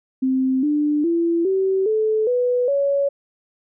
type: tone with pitch steps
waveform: sine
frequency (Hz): 261.5 / 296.9 / 337.2 / 382.9 / 434.7 / 493.6 / 560.5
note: C4 / D4 / E4 / G4 / A4 / B4 / C#5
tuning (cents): -1 / +19 / +39 / -41 / -21 / -1 / +19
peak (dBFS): -16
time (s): 0.22-3.09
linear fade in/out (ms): 10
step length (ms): 410
effects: none